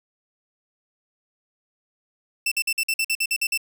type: tone bursts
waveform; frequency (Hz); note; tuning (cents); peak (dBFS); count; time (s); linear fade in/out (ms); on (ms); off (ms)
sawtooth; 2670; E7; +22; -17; 11; 2.46-3.576; 5; 56; 50
effects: none